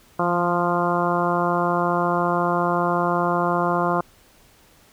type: harmonic tone with a mistuned harmonic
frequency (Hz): 174.61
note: F3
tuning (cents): 0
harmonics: 1 / 2 / 3 / 4 / 5 / 6 / 7 / 8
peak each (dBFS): -26 / -26 / -27 / -25 / -29 / -25 / -28 / -31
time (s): 0.19-4.01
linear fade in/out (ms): 5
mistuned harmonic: 1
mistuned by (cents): -24
effects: pink hiss -54 dBFS RMS until 4.92 s